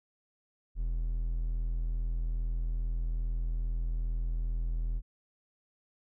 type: tone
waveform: triangle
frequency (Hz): 41.2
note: E1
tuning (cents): 0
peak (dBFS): -27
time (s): 0.75-5.02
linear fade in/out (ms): 50
effects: none